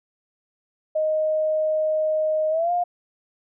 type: tone with pitch glide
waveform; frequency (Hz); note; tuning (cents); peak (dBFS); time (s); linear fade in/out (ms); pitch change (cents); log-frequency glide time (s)
sine; 622.3 to 706.6; D#5 to F5; 0 to +20; -19; 0.95-2.84; 10; +220; 2.5-2.72
effects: none